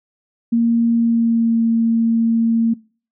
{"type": "tone with pitch glide", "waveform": "sine", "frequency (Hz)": [232.3, 228.6], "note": ["A#3", "A#3"], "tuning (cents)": [-6, -34], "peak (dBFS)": -12, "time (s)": [0.52, 2.74], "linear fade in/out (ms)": 10, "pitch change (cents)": -28, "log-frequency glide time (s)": [0.94, 1.62], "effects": ["noise-tail reverb RT60 0.4 s tail -23 dB re dry"]}